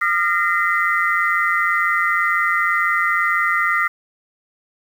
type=tone cluster; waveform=sine; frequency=1212 / 1388 / 1854 / 2036 Hz; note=D#6 / F6 / A#6 / C7; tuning=-46 / -11 / -10 / -48 cents; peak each=-21 dBFS; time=0.01-3.88 s; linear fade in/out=10 ms; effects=7-bit